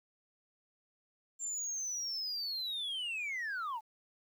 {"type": "linear sweep", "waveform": "sine", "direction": "down", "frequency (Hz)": [7370, 830], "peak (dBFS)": -33, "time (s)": [1.39, 3.81], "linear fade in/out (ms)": 50, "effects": ["tanh soft clip ceiling -34 dBFS", "11-bit"]}